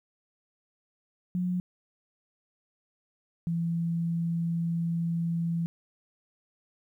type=tone pair in turn; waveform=sine; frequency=180 / 167.93 Hz; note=F#3 / E3; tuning=-47 / +32 cents; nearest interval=minor second; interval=121 cents; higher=first; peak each=-26 dBFS; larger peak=neither; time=1.35-1.6 / 3.47-5.66 s; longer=second; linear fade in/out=0 ms; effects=11-bit